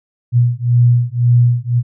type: beating tone pair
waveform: sine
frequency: 120 / 121.9 Hz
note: B2 / B2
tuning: -49 / -22 cents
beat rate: 1.9 Hz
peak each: -12 dBFS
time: 0.32-1.83 s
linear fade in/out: 50 ms
effects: none